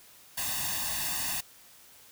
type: noise with comb filter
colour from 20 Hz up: white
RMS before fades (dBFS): -32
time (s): 0.37-1.41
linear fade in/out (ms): 10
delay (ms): 1.1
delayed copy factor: +0.95
effects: white hiss -55 dBFS RMS until 2.11 s